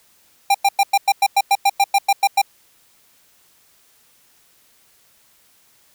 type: tone bursts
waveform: square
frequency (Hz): 796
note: G5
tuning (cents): +26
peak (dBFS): -12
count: 14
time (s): 0.5-2.417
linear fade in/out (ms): 5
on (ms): 45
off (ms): 99
effects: white hiss -56 dBFS RMS until 5.94 s